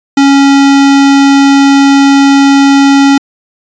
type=tone; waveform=square; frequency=277.2 Hz; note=C#4; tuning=in tune; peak=-3 dBFS; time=0.17-3.18 s; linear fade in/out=5 ms; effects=resampled to 16000 Hz